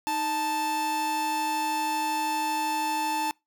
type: tone pair together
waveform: 45% pulse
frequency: 310.9 / 880 Hz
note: D#4 / A5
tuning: -1 / 0 cents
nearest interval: octave + tritone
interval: 1801 cents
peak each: -35 / -26 dBFS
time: 0.07-3.31 s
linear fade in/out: 0 ms
effects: noise-tail reverb RT60 0.2 s tail -25 dB re dry